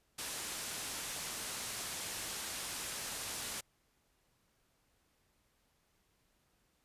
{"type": "low-pass noise", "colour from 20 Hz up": "white", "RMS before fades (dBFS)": -42, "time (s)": [0.18, 3.61], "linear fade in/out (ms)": 10, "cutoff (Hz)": 11000, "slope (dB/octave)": 24, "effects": ["pink hiss -75 dBFS RMS until 6.84 s", "resampled to 32000 Hz"]}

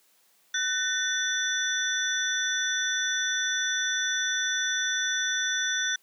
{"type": "tone cluster", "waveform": "sine", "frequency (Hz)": [1505, 1817, 3498, 5900], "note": ["F#6", "A#6", "A7", "F#8"], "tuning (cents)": [29, -45, -11, -6], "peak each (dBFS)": [-29, -33, -30, -31], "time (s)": [0.54, 5.96], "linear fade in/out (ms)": 5, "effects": ["white hiss -64 dBFS RMS until 6.02 s", "high-pass 200 Hz 12 dB/octave"]}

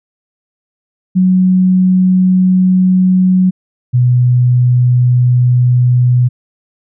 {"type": "tone pair in turn", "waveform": "sine", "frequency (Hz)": [185, 123.93], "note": ["F#3", "B2"], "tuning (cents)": [0, 6], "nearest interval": "perfect fifth", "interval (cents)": 694, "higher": "first", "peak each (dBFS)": -6, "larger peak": "neither", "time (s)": [[1.15, 3.51], [3.93, 6.29]], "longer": "neither", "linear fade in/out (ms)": 20, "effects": []}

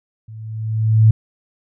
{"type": "tone with level ramp", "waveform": "sine", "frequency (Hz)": 110, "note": "A2", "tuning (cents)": 0, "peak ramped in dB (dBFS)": [-33, -5], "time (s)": [0.28, 1.11], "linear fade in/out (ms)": 5, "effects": []}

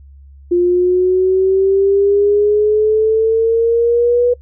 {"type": "exponential sweep", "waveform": "sine", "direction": "up", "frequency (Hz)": [349.9, 490], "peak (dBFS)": -9, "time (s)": [0.51, 4.34], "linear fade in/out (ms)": 10, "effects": ["noise-tail reverb RT60 0.1 s tail -22 dB re dry", "added 69 Hz sine -37 dBFS peak until 4.41 s"]}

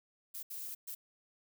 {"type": "noise bursts at uneven times", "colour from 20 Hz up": "violet", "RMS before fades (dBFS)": -43, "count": 3, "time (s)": [[0.34, 0.43], [0.5, 0.75], [0.87, 0.95]], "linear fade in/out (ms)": 10, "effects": []}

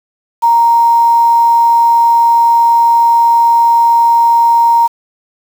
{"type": "tone with quantisation", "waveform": "sine", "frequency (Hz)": 932.3, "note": "A#5", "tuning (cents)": 0, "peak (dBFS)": -5, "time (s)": [0.42, 4.88], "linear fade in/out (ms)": 20, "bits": 5, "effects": []}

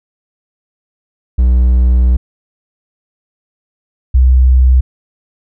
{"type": "tone pair in turn", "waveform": ["triangle", "sine"], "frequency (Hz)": [61.74, 63.77], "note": ["B1", "C2"], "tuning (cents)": [0, -44], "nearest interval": "minor second", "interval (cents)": 56, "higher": "second", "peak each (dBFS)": -4, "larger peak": "neither", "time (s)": [[1.38, 2.17], [4.14, 4.81]], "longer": "first", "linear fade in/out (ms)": 10, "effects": []}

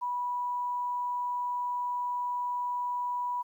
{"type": "tone", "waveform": "sine", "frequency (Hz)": 980, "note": "B5", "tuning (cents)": -14, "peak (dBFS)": -29, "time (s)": [0.01, 3.43], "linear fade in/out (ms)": 20, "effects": ["11-bit"]}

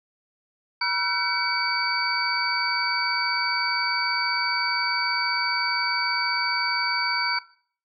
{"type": "tone cluster", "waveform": "sine", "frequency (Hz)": [965, 1356, 1511, 2269, 4591], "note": ["B5", "E6", "F#6", "C#7", "D8"], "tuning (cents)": [-40, 49, 36, 40, -40], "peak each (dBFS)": [-28, -32, -30, -28, -26], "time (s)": [0.81, 7.39], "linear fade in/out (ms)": 5, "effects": ["noise-tail reverb RT60 0.5 s tail -18 dB re dry"]}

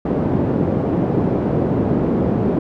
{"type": "band-pass noise", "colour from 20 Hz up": "pink", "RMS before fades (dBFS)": -18, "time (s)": [0.05, 2.59], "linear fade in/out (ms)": 5, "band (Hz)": [150, 420], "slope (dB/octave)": 12, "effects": []}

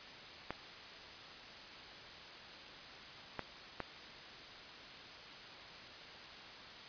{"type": "clicks", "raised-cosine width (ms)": 0.5, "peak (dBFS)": -23, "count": 3, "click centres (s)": [0.506, 3.393, 3.803], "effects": ["white hiss -51 dBFS RMS until 6.88 s", "resampled to 11025 Hz"]}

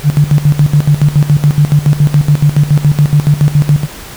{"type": "tone with tremolo", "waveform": "sine", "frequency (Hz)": 146.83, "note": "D3", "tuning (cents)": 0, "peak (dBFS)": -3, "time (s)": [0.03, 3.87], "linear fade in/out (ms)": 50, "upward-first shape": "square", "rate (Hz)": 7.1, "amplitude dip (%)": 80, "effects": ["pink hiss -29 dBFS RMS until 4.16 s"]}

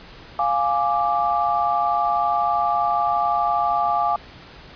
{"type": "chord", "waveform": "sine", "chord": "D diminished", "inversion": "first", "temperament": "equal", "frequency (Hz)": [698.5, 830.6, 1174.7], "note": ["F5", "Ab5", "D6"], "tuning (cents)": [0, 0, 0], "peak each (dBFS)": -22, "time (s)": [0.39, 4.16], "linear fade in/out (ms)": 2, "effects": ["pink hiss -43 dBFS RMS until 4.75 s", "resampled to 11025 Hz"]}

